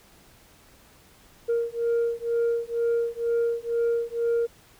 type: beating tone pair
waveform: sine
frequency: 466.2 / 468.3 Hz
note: A#4 / A#4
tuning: 0 / +8 cents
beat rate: 2.1 Hz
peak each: -24 dBFS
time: 1.48-4.47 s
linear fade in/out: 20 ms
effects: tanh soft clip ceiling -19 dBFS + pink hiss -55 dBFS RMS until 4.79 s